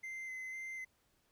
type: tone with vibrato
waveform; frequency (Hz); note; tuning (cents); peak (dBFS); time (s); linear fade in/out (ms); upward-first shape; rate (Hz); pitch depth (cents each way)
triangle; 2065; C7; -23; -40; 0.03-0.85; 10; square; 2; 14
effects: pink hiss -75 dBFS RMS until 1.31 s